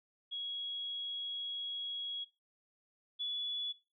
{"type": "tone pair in turn", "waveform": "sine", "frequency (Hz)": [3322, 3419], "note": ["G#7", "G#7"], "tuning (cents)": [0, 50], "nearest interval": "unison", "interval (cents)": 50, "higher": "second", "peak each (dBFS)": [-37, -35], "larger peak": "second", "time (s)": [[0.31, 2.25], [3.19, 3.73]], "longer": "first", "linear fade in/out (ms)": 20, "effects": ["noise-tail reverb RT60 0.3 s tail -20 dB re dry"]}